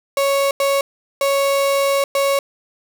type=tone bursts at uneven times; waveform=35% pulse; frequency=554.4 Hz; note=C#5; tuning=in tune; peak=-13 dBFS; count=4; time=0.17-0.51 / 0.6-0.81 / 1.21-2.04 / 2.15-2.39 s; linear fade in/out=2 ms; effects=none